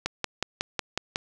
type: click train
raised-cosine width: 0.2 ms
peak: -9 dBFS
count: 7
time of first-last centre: 0.06-1.159 s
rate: 5.46 Hz
effects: none